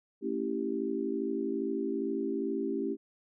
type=chord; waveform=sine; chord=A dominant seventh; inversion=none; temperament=equal with one note detuned; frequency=224.6 / 277.2 / 329.6 / 392 Hz; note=A3 / C#4 / E4 / G4; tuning=+36 / 0 / 0 / 0 cents; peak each=-37 / -35 / -36 / -34 dBFS; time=0.21-2.97 s; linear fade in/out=50 ms; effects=none